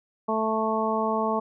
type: harmonic tone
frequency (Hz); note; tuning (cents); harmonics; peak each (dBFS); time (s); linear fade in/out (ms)
220; A3; 0; 1 / 2 / 3 / 4 / 5; -29 / -29 / -29 / -29 / -29; 0.28-1.4; 10
effects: none